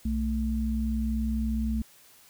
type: tone pair together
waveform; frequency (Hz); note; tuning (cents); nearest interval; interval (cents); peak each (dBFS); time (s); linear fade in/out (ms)
sine; 61.9 / 221.2; B1 / A3; +5 / +9; octave + minor seventh; 2204; -28; 0.05-1.82; 5
effects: white hiss -56 dBFS RMS until 2.29 s

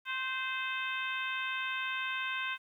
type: harmonic tone with a mistuned harmonic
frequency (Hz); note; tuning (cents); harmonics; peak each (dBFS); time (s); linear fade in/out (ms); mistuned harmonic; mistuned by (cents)
518; C5; -17; 2 / 3 / 4 / 5 / 6 / 7; -40 / -37 / -42 / -38 / -44 / -45; 0.05-2.58; 50; 2; +29
effects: 11-bit

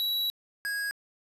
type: tone pair in turn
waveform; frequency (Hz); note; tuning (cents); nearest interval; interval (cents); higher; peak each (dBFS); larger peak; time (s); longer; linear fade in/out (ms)
square; 3908 / 1648.3; B7 / G#6; -19 / -14; octave + minor third; 1495; first; -27 / -30; first; 0-0.3 / 0.65-0.91; first; 0
effects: resampled to 32000 Hz + 9-bit

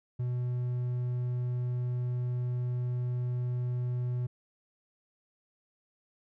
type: tone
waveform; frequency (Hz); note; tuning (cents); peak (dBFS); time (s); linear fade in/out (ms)
triangle; 123.47; B2; 0; -27; 0.19-4.27; 10
effects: none

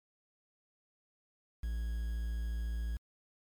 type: tone with quantisation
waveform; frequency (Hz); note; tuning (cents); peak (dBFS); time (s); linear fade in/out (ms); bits
triangle; 57; A#1; -38; -31; 1.63-2.97; 5; 9
effects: MP3 96 kbps

